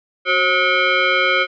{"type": "tone with frequency modulation", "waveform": "sine", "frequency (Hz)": 370, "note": "F#4", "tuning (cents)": 0, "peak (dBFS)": -13, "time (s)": [0.25, 1.47], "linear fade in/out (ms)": 50, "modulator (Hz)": 908, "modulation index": 2.9, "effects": []}